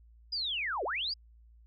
sine linear two-way sweep, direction down then up, 5020 to 349.9 to 5020 Hz, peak -31 dBFS, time 0.32-1.14 s, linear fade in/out 10 ms, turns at 0.84 s, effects added 57 Hz sine -55 dBFS peak until 1.66 s

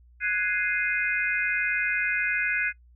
sine chord, Ab dominant seventh, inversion third, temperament equal, 1480 / 1661.2 / 2093 / 2489 Hz, Gb6 / Ab6 / C7 / Eb7, 0 / 0 / 0 / 0 cents, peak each -29 dBFS, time 0.2-2.73 s, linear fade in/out 50 ms, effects noise-tail reverb RT60 0.1 s tail -20 dB re dry + added 60 Hz sine -52 dBFS peak until 2.95 s

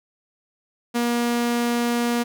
sawtooth tone, 238.2 Hz, A#3, 38 cents sharp, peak -16 dBFS, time 0.94-2.24 s, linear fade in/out 20 ms, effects none

